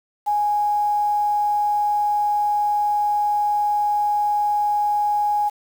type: tone with quantisation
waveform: sine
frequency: 830.6 Hz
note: G#5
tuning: in tune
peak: -17 dBFS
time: 0.26-5.5 s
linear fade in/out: 20 ms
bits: 7
effects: none